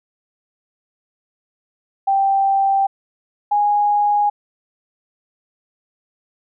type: tone pair in turn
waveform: sine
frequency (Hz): 784 / 825.8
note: G5 / G#5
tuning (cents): 0 / -10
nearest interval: minor second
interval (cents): 90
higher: second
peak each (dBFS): -13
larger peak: neither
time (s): 2.07-2.87 / 3.51-4.3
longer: first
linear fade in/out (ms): 10
effects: none